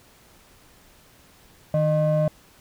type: ring-modulated tone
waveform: triangle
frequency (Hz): 228.6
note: A#3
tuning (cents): -34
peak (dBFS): -13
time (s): 1.74-2.28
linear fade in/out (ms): 2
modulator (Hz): 384
effects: pink hiss -54 dBFS RMS until 2.6 s